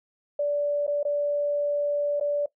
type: tone with dropouts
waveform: sine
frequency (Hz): 581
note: D5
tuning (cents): -19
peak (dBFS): -22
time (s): 0.39-2.46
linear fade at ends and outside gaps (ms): 5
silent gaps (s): 0.867-0.877 / 1.031-1.05 / 2.199-2.209
effects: noise-tail reverb RT60 0.1 s tail -18 dB re dry